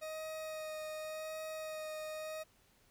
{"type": "tone with vibrato", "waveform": "40% pulse", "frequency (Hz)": 625, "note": "D#5", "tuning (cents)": 8, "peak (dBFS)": -40, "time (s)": [0.01, 2.44], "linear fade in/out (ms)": 20, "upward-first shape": "sine", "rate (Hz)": 0.88, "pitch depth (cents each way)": 14, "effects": ["pink hiss -69 dBFS RMS until 2.9 s"]}